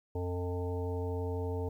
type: harmonic tone with a mistuned harmonic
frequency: 89.4 Hz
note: F2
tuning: 41 cents sharp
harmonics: 1 / 3 / 5 / 7 / 9 / 10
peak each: -34 / -42 / -37 / -47 / -49 / -47 dBFS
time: 0.15-1.69 s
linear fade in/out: 5 ms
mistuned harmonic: 9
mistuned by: -23 cents
effects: 11-bit